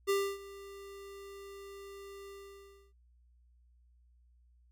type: tone with ADSR envelope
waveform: square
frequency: 396.2 Hz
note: G4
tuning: 18 cents sharp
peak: -27 dBFS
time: 0.07-2.93 s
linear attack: 27 ms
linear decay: 280 ms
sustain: -20 dB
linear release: 640 ms
effects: added 60 Hz sine -62 dBFS peak until 4.71 s